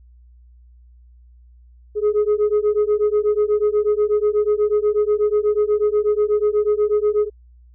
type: beating tone pair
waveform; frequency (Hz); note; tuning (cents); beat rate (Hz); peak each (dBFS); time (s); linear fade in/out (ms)
sine; 415.7 / 423.9; G#4 / G#4; +2 / +35; 8.2; -16; 1.95-7.3; 50
effects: tanh soft clip ceiling -12 dBFS + added 60 Hz sine -45 dBFS peak until 7.74 s